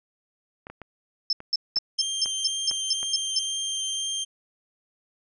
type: clicks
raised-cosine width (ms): 0.5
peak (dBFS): -25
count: 8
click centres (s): 0.669 / 0.7 / 0.817 / 1.404 / 1.769 / 2.259 / 2.713 / 3.03
type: tone bursts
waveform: sine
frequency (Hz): 5274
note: E8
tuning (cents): 0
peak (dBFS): -20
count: 10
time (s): 1.3-3.39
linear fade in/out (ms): 2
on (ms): 29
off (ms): 200
type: tone with vibrato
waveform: 25% pulse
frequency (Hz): 3166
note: G7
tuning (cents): +17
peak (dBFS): -23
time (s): 1.98-4.25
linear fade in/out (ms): 20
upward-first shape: triangle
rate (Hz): 2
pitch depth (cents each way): 9
effects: resampled to 24000 Hz